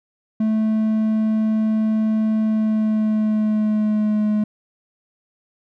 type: tone with pitch glide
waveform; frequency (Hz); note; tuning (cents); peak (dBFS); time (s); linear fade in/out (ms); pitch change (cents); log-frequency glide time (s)
triangle; 218.1 to 211.8; A3 to G#3; -15 to +34; -14; 0.4-4.44; 5; -51; 2.41-4.29
effects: none